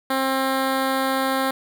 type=tone with notch filter; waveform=10% pulse; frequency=266 Hz; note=C4; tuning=29 cents sharp; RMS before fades=-22 dBFS; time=0.1-1.51 s; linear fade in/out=5 ms; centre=6300 Hz; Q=1.6; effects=none